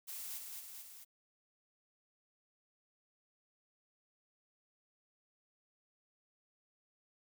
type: noise with echo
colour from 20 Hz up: blue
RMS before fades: -45 dBFS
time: 0.07-0.39 s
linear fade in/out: 20 ms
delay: 220 ms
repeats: 3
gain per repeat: -3 dB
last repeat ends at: 1.05 s
effects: none